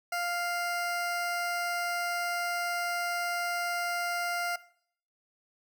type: tone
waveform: 20% pulse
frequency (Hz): 699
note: F5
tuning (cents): +1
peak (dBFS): -25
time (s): 0.12-4.56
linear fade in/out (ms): 5
effects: noise-tail reverb RT60 0.6 s tail -18 dB re dry